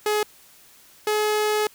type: tone pair in turn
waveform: sawtooth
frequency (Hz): 422 / 424.4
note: G#4 / G#4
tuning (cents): +28 / +38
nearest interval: unison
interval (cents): 10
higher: second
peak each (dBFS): -16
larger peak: neither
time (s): 0.06-0.23 / 1.07-1.67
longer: second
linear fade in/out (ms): 2
effects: white hiss -52 dBFS RMS until 1.74 s